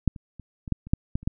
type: clicks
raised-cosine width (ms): 5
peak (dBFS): -7 / -27 / -28 / -23 / -10 / -28 / -7 / -13 / -30 / -12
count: 10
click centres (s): 0.077 / 0.162 / 0.397 / 0.678 / 0.723 / 0.87 / 0.935 / 1.155 / 1.23 / 1.275
effects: none